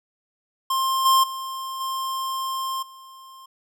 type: tone with level steps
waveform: square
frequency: 1058 Hz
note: C6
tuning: 19 cents sharp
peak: -21 / -15 / -30 / -26 / -43 dBFS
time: 0.7-3.46 s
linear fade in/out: 5 ms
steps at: 1.05 / 1.23 / 1.8 / 2.82 s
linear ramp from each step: 10 ms
effects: none